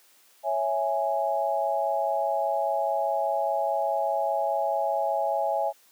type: chord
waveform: sine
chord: C# minor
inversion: none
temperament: equal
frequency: 554.4 / 659.3 / 830.6 Hz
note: C#5 / E5 / G#5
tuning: 0 / 0 / 0 cents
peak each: -29 / -27 / -27 dBFS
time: 0.43-5.73 s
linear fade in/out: 50 ms
effects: white hiss -59 dBFS RMS until 5.91 s + high-pass 300 Hz 12 dB/octave